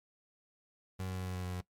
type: tone with pitch steps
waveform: 30% pulse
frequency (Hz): 93.6 / 93.01 / 92.42 / 91.83 / 91.25 / 90.67 / 90.1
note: F#2 / F#2 / F#2 / F#2 / F#2 / F#2 / F#2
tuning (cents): +20 / +10 / -1 / -13 / -24 / -35 / -45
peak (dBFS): -34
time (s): 0.99-1.613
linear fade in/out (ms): 10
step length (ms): 89
effects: noise-tail reverb RT60 0.1 s tail -19 dB re dry + MP3 96 kbps

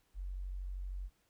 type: tone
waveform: sine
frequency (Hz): 46.4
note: F#1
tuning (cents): +6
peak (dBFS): -38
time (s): 0.14-1.1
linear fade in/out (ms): 50
effects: pink hiss -75 dBFS RMS until 1.29 s

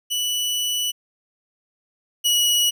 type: tone pair in turn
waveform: sawtooth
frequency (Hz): 2960 / 2921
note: F#7 / F#7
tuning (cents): 0 / -23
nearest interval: unison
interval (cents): 23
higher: first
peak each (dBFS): -18 / -13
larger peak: second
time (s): 0.1-0.92 / 2.24-2.71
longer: first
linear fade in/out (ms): 20
effects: none

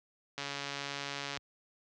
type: click train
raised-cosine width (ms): 0.2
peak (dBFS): -20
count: 141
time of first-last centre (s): 0.38-1.373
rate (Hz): 141
effects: high-pass 80 Hz 12 dB/octave + low-pass 7000 Hz 12 dB/octave

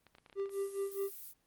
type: clicks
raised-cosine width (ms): 0.3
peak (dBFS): -40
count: 9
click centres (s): 0.067 / 0.151 / 0.184 / 0.262 / 0.298 / 0.328 / 0.398 / 0.458 / 0.494
type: tone with tremolo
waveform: triangle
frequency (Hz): 394.5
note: G4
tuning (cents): +11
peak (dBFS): -30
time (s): 0.35-1.11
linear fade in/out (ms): 50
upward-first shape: sine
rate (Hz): 4.8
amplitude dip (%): 80
type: noise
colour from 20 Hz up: violet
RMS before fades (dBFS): -48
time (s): 0.49-1.34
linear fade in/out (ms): 50
effects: pink hiss -75 dBFS RMS until 1.46 s + Opus 24 kbps

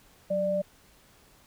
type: tone pair together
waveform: sine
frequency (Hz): 186.47 / 592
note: F#3 / D5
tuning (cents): +14 / +14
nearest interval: octave + minor sixth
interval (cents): 2000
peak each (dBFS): -33 / -25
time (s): 0.3-0.62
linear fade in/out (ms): 10
effects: pink hiss -59 dBFS RMS until 1.46 s

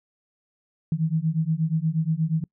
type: beating tone pair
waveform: sine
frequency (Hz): 155.9 / 164.3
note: D#3 / E3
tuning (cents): +4 / -5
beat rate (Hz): 8.4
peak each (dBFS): -24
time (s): 0.92-2.44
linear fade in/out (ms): 2
effects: noise-tail reverb RT60 0.1 s tail -26 dB re dry

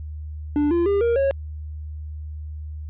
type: tone with pitch steps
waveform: triangle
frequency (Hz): 293.7 / 343.3 / 401.2 / 468.9 / 548.1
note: D4 / F4 / G4 / A#4 / C#5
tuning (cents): 0 / -30 / +40 / +10 / -20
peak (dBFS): -15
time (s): 0.56-1.31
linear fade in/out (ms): 0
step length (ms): 150
effects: added 76 Hz sine -30 dBFS peak until 2.89 s + resampled to 8000 Hz

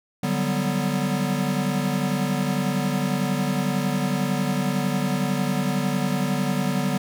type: chord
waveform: square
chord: G major seventh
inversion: second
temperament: equal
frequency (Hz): 146.83 / 185 / 196 / 246.9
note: D3 / F#3 / G3 / B3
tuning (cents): 0 / 0 / 0 / 0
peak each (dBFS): -28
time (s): 0.23-6.98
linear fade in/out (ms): 5
effects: none

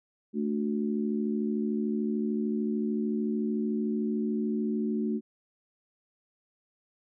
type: chord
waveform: sine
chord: D major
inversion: second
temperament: just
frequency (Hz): 220.2 / 293.7 / 367.1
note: A3 / D4 / F#4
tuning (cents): +2 / 0 / -14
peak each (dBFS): -28 / -34 / -34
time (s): 0.33-5.21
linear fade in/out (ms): 50
effects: none

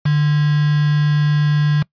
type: tone with quantisation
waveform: sine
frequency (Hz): 148.6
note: D3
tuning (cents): +21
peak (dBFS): -12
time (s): 0.05-1.83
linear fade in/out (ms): 10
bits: 4
effects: noise-tail reverb RT60 0.1 s tail -23 dB re dry + resampled to 11025 Hz

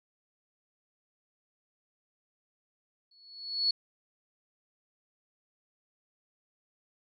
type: tone with exponential growth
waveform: sine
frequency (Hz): 4393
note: C#8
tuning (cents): -16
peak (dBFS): -22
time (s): 3.11-3.71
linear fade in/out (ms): 5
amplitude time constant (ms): 130
effects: none

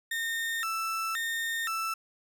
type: tone with vibrato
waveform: 35% pulse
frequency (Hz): 1557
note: G6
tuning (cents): -12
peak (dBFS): -28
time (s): 0.11-1.94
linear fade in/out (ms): 5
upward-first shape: square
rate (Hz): 0.96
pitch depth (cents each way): 280
effects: none

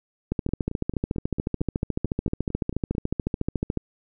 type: two click trains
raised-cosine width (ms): 3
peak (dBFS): -11 / -19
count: 49 / 12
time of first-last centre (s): 0.32-3.773 / 0.49-2.951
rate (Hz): 13.9 / 4.47
effects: none

